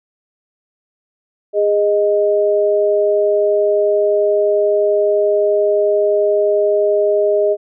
sine tone pair together, 410 / 621.5 Hz, G#4 / D#5, -22 / -2 cents, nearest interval perfect fifth, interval 720 cents, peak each -14 dBFS, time 1.53-7.57 s, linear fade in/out 50 ms, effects none

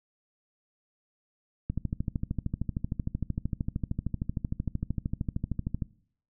click train, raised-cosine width 5 ms, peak -17 dBFS, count 55, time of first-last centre 1.7-5.822 s, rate 13.1 Hz, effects noise-tail reverb RT60 0.6 s tail -22 dB re dry

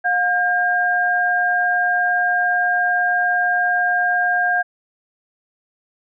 sine tone pair together, 715.8 / 1607 Hz, F5 / G6, +42 / +43 cents, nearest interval octave + major second, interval 1401 cents, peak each -19 / -17 dBFS, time 0.04-4.63 s, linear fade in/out 20 ms, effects none

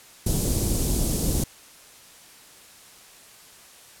pink band-stop noise, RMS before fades -23 dBFS, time 0.26-1.44 s, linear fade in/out 5 ms, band 360 to 7600 Hz, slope 12 dB/octave, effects white hiss -49 dBFS RMS until 4 s + low-pass 12000 Hz 12 dB/octave

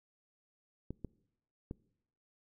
clicks, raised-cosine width 3 ms, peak -27 dBFS, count 3, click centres 0.906 / 1.047 / 1.711 s, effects noise-tail reverb RT60 0.8 s tail -23 dB re dry

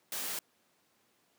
white noise, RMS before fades -37 dBFS, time 0.12-0.39 s, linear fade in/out 2 ms, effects pink hiss -71 dBFS RMS until 1.38 s + high-pass 200 Hz 12 dB/octave

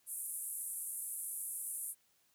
pink band-pass noise, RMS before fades -42 dBFS, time 0.06-1.95 s, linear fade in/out 50 ms, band 9100 to 12000 Hz, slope 48 dB/octave, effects white hiss -73 dBFS RMS until 2.34 s

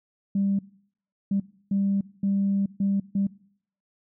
sine tone bursts at uneven times, 197.7 Hz, G3, 15 cents sharp, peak -20 dBFS, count 6, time 0.35-0.59 / 1.31-1.4 / 1.71-2.01 / 2.23-2.66 / 2.8-3 / 3.15-3.27 s, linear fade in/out 5 ms, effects noise-tail reverb RT60 0.6 s tail -21 dB re dry + tanh soft clip ceiling -16 dBFS

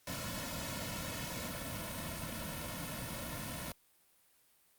pink noise with comb filter, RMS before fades -41 dBFS, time 0.07-3.72 s, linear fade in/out 2 ms, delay 2.5 ms, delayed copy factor -0.95, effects white hiss -69 dBFS RMS until 4.78 s + Opus 48 kbps

